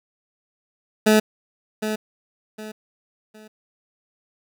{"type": "tone with echo", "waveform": "20% pulse", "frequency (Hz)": 215.4, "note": "A3", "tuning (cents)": -37, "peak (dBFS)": -8, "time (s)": [1.06, 1.2], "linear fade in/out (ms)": 10, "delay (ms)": 760, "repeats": 3, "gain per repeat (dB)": -10, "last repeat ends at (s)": 3.48, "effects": []}